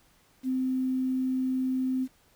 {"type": "tone with quantisation", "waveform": "sine", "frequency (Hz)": 259.1, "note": "C4", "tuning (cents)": -17, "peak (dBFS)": -25, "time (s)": [0.43, 2.08], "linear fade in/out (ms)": 50, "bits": 9, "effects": ["pink hiss -63 dBFS RMS until 2.35 s"]}